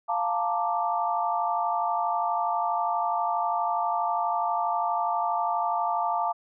sine chord, Bb major seventh, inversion second, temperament equal, 698.5 / 880 / 932.3 / 1174.7 Hz, F5 / A5 / Bb5 / D6, 0 / 0 / 0 / 0 cents, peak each -28 / -28 / -33 / -30 dBFS, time 0.08-6.33 s, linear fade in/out 20 ms, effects none

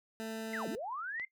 20% pulse tone, 222.2 Hz, A3, 17 cents sharp, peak -33 dBFS, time 0.2-0.75 s, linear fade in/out 0 ms
sine linear two-way sweep, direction down then up, 2131 to 167.7 to 2131 Hz, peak -37 dBFS, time 0.53-1.25 s, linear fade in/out 5 ms, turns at 0.68 s
click, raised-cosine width 0.3 ms, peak -32 dBFS, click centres 1.198 s
effects noise-tail reverb RT60 0.1 s tail -17 dB re dry

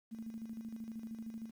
sine tone with tremolo, 224.5 Hz, A3, 35 cents sharp, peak -40 dBFS, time 0.11-1.51 s, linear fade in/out 20 ms, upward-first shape square, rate 13 Hz, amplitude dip 55%, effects 11-bit

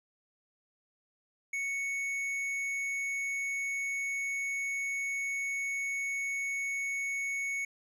sine tone with tanh clipping, 2217 Hz, C#7, in tune, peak -33 dBFS, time 1.53-7.65 s, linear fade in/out 5 ms, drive 9 dB, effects none

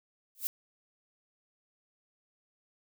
violet noise with exponential growth, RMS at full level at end -27 dBFS, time 0.35-0.47 s, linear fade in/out 0 ms, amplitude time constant 25 ms, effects none

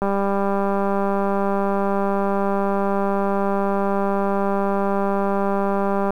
click train, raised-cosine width 1 ms, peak -9 dBFS, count 1206, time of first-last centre 0.02-6.106 s, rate 198 Hz, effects 8-bit

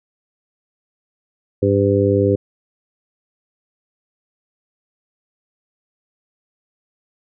harmonic tone, 100 Hz, G2, 35 cents sharp, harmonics 1 / 2 / 3 / 4 / 5, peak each -18 / -23 / -20 / -17 / -18 dBFS, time 1.62-2.36 s, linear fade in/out 10 ms, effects none

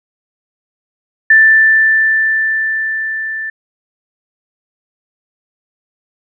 sine tone with level ramp, 1768 Hz, A6, 8 cents sharp, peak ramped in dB -3 to -19 dBFS, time 1.3-3.5 s, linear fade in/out 5 ms, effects none

